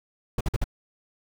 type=noise bursts; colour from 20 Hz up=brown; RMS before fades=-23 dBFS; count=4; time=0.38-0.642 s; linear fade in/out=5 ms; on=28 ms; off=50 ms; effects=none